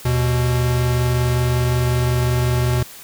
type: tone pair together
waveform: square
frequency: 78.03 / 123.47 Hz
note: D#2 / B2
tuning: +6 / 0 cents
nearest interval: minor sixth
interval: 794 cents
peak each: -24 / -17 dBFS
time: 0.05-2.83 s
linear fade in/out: 5 ms
effects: white hiss -39 dBFS RMS until 3.03 s